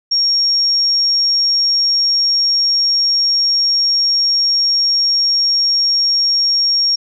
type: tone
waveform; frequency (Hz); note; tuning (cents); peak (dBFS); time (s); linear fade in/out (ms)
sine; 5560; F8; -9; -11; 0.11-6.96; 10
effects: none